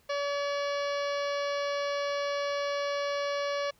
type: harmonic tone with a mistuned harmonic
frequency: 570 Hz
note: C#5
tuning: 48 cents sharp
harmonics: 1 / 2 / 3 / 4 / 5 / 6 / 7 / 8 / 9 / 10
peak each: -30 / -36 / -40 / -42 / -44 / -46 / -47 / -48 / -49 / -50 dBFS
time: 0.09-3.71 s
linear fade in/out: 10 ms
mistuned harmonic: 7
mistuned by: +61 cents
effects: pink hiss -65 dBFS RMS until 3.79 s